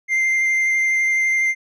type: tone with vibrato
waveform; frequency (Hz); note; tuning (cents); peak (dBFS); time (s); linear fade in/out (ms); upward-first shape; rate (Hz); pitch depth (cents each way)
triangle; 2093; C7; 0; -14; 0.08-1.55; 50; sine; 12; 10
effects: resampled to 22050 Hz